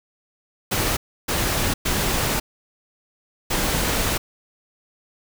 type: noise bursts at uneven times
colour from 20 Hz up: pink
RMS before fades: -22 dBFS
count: 4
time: 0.71-0.97 / 1.28-1.74 / 1.85-2.4 / 3.5-4.18 s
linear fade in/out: 10 ms
effects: none